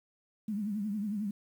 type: tone with vibrato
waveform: sine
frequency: 207.7 Hz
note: G#3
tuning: in tune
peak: -31 dBFS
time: 0.48-1.31 s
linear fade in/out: 5 ms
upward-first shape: triangle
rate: 11 Hz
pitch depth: 120 cents each way
effects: 10-bit